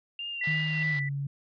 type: tone with vibrato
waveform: sine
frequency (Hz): 2782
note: F7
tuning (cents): -7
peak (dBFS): -33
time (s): 0.19-0.83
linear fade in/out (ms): 2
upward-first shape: sine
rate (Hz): 2.9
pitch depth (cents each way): 25
type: tone with tremolo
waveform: sine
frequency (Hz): 1975.5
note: B6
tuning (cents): 0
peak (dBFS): -26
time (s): 0.41-1.09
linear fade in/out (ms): 5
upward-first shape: sine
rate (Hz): 2.6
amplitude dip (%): 55
type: high-pass noise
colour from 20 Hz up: white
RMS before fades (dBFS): -40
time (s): 0.43-1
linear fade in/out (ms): 10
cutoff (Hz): 510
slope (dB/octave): 96
type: tone with pitch glide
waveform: sine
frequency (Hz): 155.56 to 140.2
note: D#3 to C#3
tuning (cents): 0 to +20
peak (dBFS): -29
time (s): 0.47-1.27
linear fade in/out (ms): 5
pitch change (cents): -180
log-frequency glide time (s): 0.9-1
effects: resampled to 11025 Hz